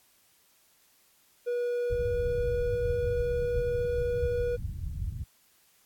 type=tone; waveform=triangle; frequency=484 Hz; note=B4; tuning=35 cents flat; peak=-25 dBFS; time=1.46-4.57 s; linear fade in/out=20 ms
type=low-pass noise; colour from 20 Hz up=white; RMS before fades=-34 dBFS; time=1.9-5.24 s; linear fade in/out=10 ms; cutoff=110 Hz; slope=24 dB/octave
effects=white hiss -64 dBFS RMS until 5.85 s + AAC 64 kbps